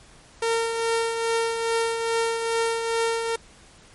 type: tone with tremolo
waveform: sawtooth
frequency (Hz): 457.8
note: A#4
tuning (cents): -31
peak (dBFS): -16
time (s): 0.42-3.36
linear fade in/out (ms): 5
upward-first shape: triangle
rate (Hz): 2.4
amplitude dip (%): 50
effects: pink hiss -51 dBFS RMS until 3.94 s + MP3 48 kbps